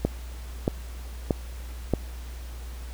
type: click train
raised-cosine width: 2 ms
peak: -8 dBFS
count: 4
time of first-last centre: 0.05-1.937 s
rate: 1.59 Hz
effects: added 60 Hz sine -35 dBFS peak until 2.93 s + pink hiss -48 dBFS RMS until 2.93 s